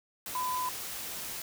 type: tone in noise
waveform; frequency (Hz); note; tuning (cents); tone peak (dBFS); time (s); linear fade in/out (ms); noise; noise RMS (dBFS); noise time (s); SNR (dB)
sine; 1006; B5; +32; -30; 0.35-0.69; 2; white; -39; 0.26-1.42; +6
effects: none